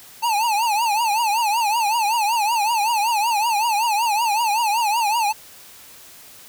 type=tone with vibrato; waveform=square; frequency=880 Hz; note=A5; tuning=in tune; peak=-18 dBFS; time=0.22-5.33 s; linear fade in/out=20 ms; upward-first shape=triangle; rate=5.3 Hz; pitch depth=170 cents each way; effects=white hiss -44 dBFS RMS until 6.48 s